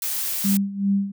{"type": "noise", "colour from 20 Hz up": "blue", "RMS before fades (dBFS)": -26, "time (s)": [0.02, 0.57], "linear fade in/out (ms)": 2}
{"type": "tone with tremolo", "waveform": "sine", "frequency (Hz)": 198.3, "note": "G3", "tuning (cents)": 20, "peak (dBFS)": -16, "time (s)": [0.44, 1.12], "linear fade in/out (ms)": 10, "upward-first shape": "sine", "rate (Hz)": 2.6, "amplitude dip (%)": 80}
{"effects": []}